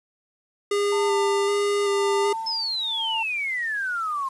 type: tone with vibrato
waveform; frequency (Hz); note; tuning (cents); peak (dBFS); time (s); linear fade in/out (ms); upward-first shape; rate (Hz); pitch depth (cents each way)
square; 403.5; G#4; -50; -21; 0.71-2.33; 5; square; 1.3; 14
type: tone with tremolo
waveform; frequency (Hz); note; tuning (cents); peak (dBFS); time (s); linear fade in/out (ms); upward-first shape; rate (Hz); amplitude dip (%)
sine; 897; A5; +33; -25; 0.92-3.23; 5; sine; 0.95; 95
type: exponential sweep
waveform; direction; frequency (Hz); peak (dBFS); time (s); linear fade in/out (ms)
sine; down; 5274 to 1046.5; -24; 2.46-4.29; 10
effects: resampled to 24000 Hz + 8-bit